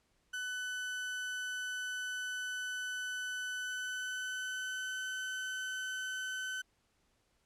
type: tone with pitch glide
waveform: 35% pulse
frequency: 1500 to 1518.3 Hz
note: F#6 to F#6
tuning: +23 to +44 cents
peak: -35 dBFS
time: 0.33-6.62 s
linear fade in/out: 10 ms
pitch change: +21 cents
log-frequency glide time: 3.57-5.03 s
effects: pink hiss -75 dBFS RMS until 7.45 s + low-pass 10000 Hz 12 dB/octave